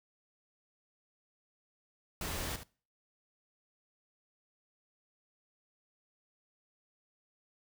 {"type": "noise with echo", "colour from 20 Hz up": "pink", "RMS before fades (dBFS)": -38, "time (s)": [2.21, 2.56], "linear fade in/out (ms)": 2, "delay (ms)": 74, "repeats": 1, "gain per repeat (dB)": -10, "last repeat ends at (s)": 2.634, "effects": ["noise-tail reverb RT60 0.4 s tail -22 dB re dry"]}